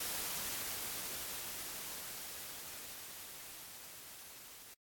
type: noise with level ramp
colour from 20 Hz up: white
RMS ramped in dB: -39 to -54 dBFS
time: 0-4.74 s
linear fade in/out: 5 ms
effects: AAC 64 kbps

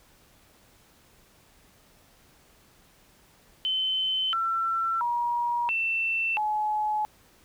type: tone with pitch steps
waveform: sine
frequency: 3062 / 1345 / 954 / 2680 / 850 Hz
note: G7 / E6 / A#5 / E7 / G#5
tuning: -41 / +34 / +40 / +28 / +40 cents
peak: -24 dBFS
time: 3.65-7.05 s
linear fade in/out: 0 ms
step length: 680 ms
effects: pink hiss -59 dBFS RMS until 7.44 s

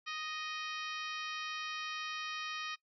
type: harmonic tone with a mistuned harmonic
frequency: 622 Hz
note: D#5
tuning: 1 cent flat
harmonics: 2 / 3 / 4 / 5 / 6 / 7 / 8 / 9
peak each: -43 / -46 / -44 / -47 / -50 / -52 / -52 / -53 dBFS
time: 0.06-2.76 s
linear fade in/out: 20 ms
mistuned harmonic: 6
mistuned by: +36 cents
effects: noise-tail reverb RT60 0.1 s tail -20 dB re dry

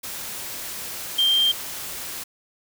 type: tone in noise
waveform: sine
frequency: 3172 Hz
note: G7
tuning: 20 cents sharp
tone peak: -16 dBFS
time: 1.18-1.52 s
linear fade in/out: 10 ms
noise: white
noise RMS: -33 dBFS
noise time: 0.03-2.24 s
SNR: +14 dB
effects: none

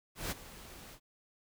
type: noise with ADSR envelope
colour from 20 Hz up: pink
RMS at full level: -35 dBFS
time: 0.15-1 s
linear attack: 160 ms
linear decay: 25 ms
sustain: -16 dB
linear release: 74 ms
effects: none

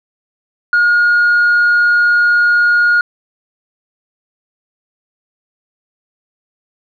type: tone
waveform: sine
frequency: 1432 Hz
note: F6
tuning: 43 cents sharp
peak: -6 dBFS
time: 0.73-3.01 s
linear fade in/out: 2 ms
effects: tanh soft clip ceiling -6 dBFS

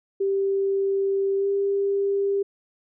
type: tone with pitch glide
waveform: sine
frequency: 392 to 397.5 Hz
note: G4 to G4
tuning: 0 to +24 cents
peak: -20 dBFS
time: 0.2-2.43 s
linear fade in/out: 10 ms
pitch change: +24 cents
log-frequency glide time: 1.37-1.47 s
effects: none

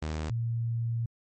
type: tone pair in turn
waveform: sawtooth / sine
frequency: 77.78 / 116.03 Hz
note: D#2 / A#2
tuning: 0 / -8 cents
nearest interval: perfect fifth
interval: 692 cents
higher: second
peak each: -27 dBFS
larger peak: neither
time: 0.02-0.3 / 0.3-1.06 s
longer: second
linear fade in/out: 5 ms
effects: MP3 32 kbps

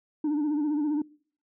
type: tone with vibrato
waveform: sine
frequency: 297.9 Hz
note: D4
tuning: 25 cents sharp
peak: -21 dBFS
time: 0.24-1.02 s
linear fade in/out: 5 ms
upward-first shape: sine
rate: 15 Hz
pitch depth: 67 cents each way
effects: noise-tail reverb RT60 0.5 s tail -26 dB re dry + tanh soft clip ceiling -23 dBFS

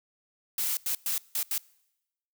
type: noise bursts at uneven times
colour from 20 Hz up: blue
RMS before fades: -29 dBFS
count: 5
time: 0.58-0.77 / 0.86-0.95 / 1.06-1.18 / 1.35-1.43 / 1.51-1.58 s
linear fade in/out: 2 ms
effects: noise-tail reverb RT60 0.9 s tail -24 dB re dry

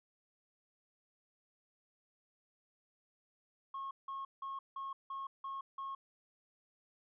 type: tone bursts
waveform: sine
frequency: 1087 Hz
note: C#6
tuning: 34 cents flat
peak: -38 dBFS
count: 7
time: 3.74-5.95 s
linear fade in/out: 5 ms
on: 170 ms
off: 170 ms
effects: tanh soft clip ceiling -37 dBFS

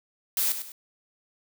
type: noise with echo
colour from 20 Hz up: blue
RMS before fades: -25 dBFS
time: 0.37-0.52 s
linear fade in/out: 2 ms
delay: 100 ms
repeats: 2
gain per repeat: -9 dB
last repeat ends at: 0.72 s
effects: none

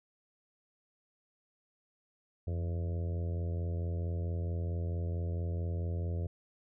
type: harmonic tone with a mistuned harmonic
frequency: 84.5 Hz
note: E2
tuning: 43 cents sharp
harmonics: 1 / 2 / 3 / 4 / 5 / 6 / 7 / 8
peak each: -32 / -43 / -52 / -49 / -48 / -50 / -52 / -56 dBFS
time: 2.47-6.27 s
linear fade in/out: 5 ms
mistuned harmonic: 1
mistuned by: +76 cents
effects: none

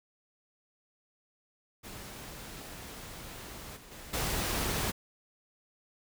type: noise with level steps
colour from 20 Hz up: pink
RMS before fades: -45 / -52 / -47 / -32 dBFS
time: 1.83-4.92 s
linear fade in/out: 20 ms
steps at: 3.76 / 3.91 / 4.13 s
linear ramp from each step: 10 ms
effects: none

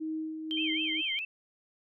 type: tone with tremolo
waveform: sine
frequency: 315.3 Hz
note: D#4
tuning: 23 cents sharp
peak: -31 dBFS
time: 0-1.02 s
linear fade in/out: 20 ms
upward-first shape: sine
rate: 1.9 Hz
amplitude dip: 45%
type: tone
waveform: sine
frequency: 3137 Hz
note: G7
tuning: 1 cent sharp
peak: -31 dBFS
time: 0.51-1.19 s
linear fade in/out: 0 ms
type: tone with vibrato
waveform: sine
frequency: 2349 Hz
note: D7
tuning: in tune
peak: -33 dBFS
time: 0.57-1.25 s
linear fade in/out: 5 ms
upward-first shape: sine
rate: 4.9 Hz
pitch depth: 220 cents each way
effects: none

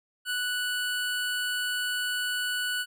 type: tone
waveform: 25% pulse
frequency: 1480 Hz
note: F#6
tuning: in tune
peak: -24 dBFS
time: 0.25-2.86 s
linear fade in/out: 50 ms
effects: none

